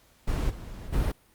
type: noise with level steps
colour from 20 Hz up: brown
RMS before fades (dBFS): -27 / -39 / -25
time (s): 0.27-1.12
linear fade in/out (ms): 10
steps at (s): 0.49 / 0.92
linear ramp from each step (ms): 20
effects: pink hiss -61 dBFS RMS until 1.34 s + Opus 48 kbps